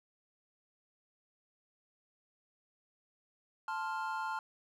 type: chord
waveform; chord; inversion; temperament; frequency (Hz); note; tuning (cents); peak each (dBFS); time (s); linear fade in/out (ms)
triangle; F major; first; equal; 880 / 1046.5 / 1396.9; A5 / C6 / F6; 0 / 0 / 0; -36 / -39 / -38; 3.68-4.39; 2
effects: none